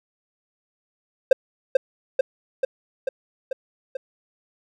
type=tone with echo; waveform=triangle; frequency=526 Hz; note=C5; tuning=9 cents sharp; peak=-6 dBFS; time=1.31-1.33 s; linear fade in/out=5 ms; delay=440 ms; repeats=6; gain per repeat=-3 dB; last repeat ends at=3.97 s; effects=none